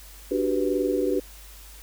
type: chord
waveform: sine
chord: G major seventh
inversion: second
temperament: equal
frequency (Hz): 293.7 / 370 / 392 / 493.9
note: D4 / F#4 / G4 / B4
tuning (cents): 0 / 0 / 0 / 0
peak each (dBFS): -27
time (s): 0.31-1.2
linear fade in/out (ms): 5
effects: added 50 Hz sine -45 dBFS peak until 1.82 s + white hiss -48 dBFS RMS until 1.82 s